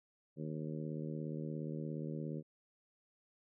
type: harmonic tone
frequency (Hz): 77.1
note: D#2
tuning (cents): -15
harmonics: 2 / 3 / 4 / 5 / 6 / 7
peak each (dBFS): -41 / -45 / -47 / -49 / -51 / -52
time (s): 0.36-2.43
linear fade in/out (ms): 50
effects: none